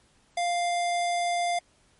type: tone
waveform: square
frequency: 698.5 Hz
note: F5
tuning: in tune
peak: -25 dBFS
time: 0.37-1.59 s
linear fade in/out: 5 ms
effects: pink hiss -63 dBFS RMS until 1.99 s + MP3 48 kbps